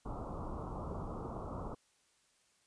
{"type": "low-pass noise", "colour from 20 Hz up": "pink", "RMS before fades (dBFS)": -42, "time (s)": [0.05, 1.75], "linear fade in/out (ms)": 10, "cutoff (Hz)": 1300, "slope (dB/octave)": 96, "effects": ["white hiss -72 dBFS RMS until 2.66 s", "resampled to 22050 Hz"]}